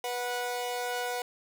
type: tone pair together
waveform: sawtooth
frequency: 490 / 734.2 Hz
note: B4 / F#5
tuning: -14 / -14 cents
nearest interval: perfect fifth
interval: 700 cents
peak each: -30 / -30 dBFS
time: 0.04-1.22 s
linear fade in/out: 2 ms
effects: none